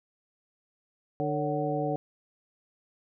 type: harmonic tone with a mistuned harmonic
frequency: 149.6 Hz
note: D3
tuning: 32 cents sharp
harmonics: 1 / 2 / 3 / 4 / 5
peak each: -33 / -33 / -33 / -33 / -33 dBFS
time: 1.2-1.96 s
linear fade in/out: 0 ms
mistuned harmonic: 4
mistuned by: -110 cents
effects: none